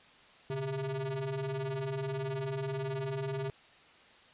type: ring-modulated tone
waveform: square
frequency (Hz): 131.4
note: C3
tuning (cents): +8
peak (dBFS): -31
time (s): 0.5-3.5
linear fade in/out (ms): 0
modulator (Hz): 272
effects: white hiss -58 dBFS RMS until 4.33 s + resampled to 8000 Hz